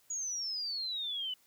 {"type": "exponential sweep", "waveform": "sine", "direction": "down", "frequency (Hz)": [6840, 2960], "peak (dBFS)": -34, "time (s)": [0.1, 1.34], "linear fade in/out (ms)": 5, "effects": ["white hiss -67 dBFS RMS until 1.46 s"]}